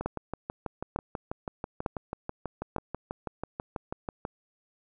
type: two click trains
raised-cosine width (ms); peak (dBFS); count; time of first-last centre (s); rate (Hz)
1; -15 / -19; 4 / 27; 0.06-2.763 / 0.01-4.251; 1.11 / 6.13
effects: none